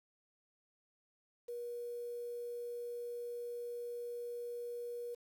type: tone with quantisation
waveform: sine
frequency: 480 Hz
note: B4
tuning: 49 cents flat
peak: -40 dBFS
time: 1.48-5.15 s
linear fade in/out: 10 ms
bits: 10
effects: none